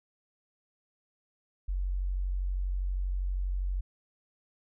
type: tone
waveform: sine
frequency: 46.25 Hz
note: F#1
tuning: in tune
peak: -28 dBFS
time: 1.68-3.81 s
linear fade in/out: 10 ms
effects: none